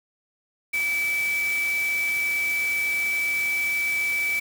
sine tone in noise, 2305 Hz, D7, 33 cents flat, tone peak -22 dBFS, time 0.73-4.4 s, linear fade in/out 10 ms, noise white, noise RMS -36 dBFS, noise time 0.73-4.4 s, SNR +11 dB, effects none

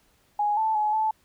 sine tone with pitch steps, 831 / 879 / 847 / 872 Hz, G#5 / A5 / G#5 / A5, +1 / -2 / +34 / -16 cents, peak -21 dBFS, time 0.39-1.11 s, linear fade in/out 5 ms, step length 180 ms, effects pink hiss -64 dBFS RMS until 1.24 s

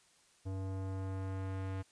square tone with low-pass filter sweep, 95.5 Hz, G2, 45 cents flat, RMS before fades -39 dBFS, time 0.45-1.83 s, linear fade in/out 20 ms, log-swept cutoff 680 to 2500 Hz, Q 0.76, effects white hiss -67 dBFS RMS until 1.91 s + resampled to 22050 Hz

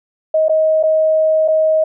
sine tone with dropouts, 630 Hz, D#5, 21 cents sharp, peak -10 dBFS, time 0.34-1.84 s, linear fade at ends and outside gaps 5 ms, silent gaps 0.484-0.494 / 0.829-0.835 / 1.479-1.483 s, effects none

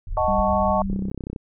pink low-pass noise, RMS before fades -29 dBFS, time 0.07-0.95 s, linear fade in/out 5 ms, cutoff 110 Hz, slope 96 dB/octave
sine chord, D# half-diminished seventh, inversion none, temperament equal, 622.3 / 740 / 880 / 1108.7 Hz, D#5 / F#5 / A5 / C#6, 0 / 0 / 0 / 0 cents, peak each -22 / -25 / -24 / -25 dBFS, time 0.17-0.82 s, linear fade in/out 2 ms
sine tone with pitch glide, 196 to 193.3 Hz, G3 to G3, 0 to -24 cents, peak -25 dBFS, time 0.28-1.1 s, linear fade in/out 0 ms, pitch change -24 cents, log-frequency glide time 0.64-0.99 s
click train, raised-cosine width 3 ms, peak -18 dBFS, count 16, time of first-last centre 0.9-1.362 s, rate 32.5 Hz
effects none

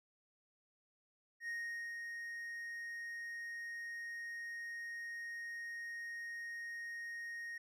triangle tone with ADSR envelope, 1864.7 Hz, A#6, in tune, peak -37 dBFS, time 1.4-7.58 s, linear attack 81 ms, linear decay 460 ms, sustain -4 dB, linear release 5 ms, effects none

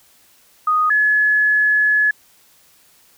sine tone pair in turn, 1242 / 1704 Hz, D#6 / G#6, -3 / +44 cents, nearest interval perfect fourth, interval 547 cents, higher second, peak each -13 / -12 dBFS, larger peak second, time 0.67-0.9 / 0.9-2.11 s, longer second, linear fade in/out 5 ms, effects white hiss -53 dBFS RMS until 3.17 s

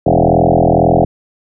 sine tone with frequency modulation, 419.7 Hz, G#4, 18 cents sharp, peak -7 dBFS, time 0.06-1.05 s, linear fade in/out 5 ms, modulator 42.1 Hz, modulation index 7.9, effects none

